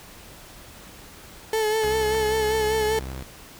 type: tone with vibrato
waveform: 35% pulse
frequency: 434 Hz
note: A4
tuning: 24 cents flat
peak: -19 dBFS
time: 1.53-2.99 s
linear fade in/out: 2 ms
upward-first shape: sine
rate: 5.1 Hz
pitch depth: 36 cents each way
type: clicks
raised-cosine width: 0.5 ms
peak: -19 dBFS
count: 2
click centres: 1.837 / 2.147 s
type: tone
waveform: sawtooth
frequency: 65.4 Hz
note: C2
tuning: in tune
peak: -28 dBFS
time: 1.84-3.23 s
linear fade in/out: 5 ms
effects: pink hiss -45 dBFS RMS until 3.59 s